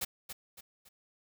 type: noise with echo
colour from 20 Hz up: white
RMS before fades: -34 dBFS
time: 0.01-0.05 s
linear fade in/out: 10 ms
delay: 280 ms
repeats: 3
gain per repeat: -8 dB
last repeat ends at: 0.89 s
effects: none